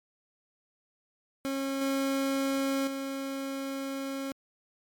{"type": "tone with level steps", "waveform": "30% pulse", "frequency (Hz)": 272.1, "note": "C#4", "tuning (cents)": -32, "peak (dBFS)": [-27, -24, -30], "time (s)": [1.45, 4.32], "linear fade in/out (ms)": 0, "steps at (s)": [1.81, 2.87], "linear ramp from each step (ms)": 5, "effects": ["MP3 96 kbps"]}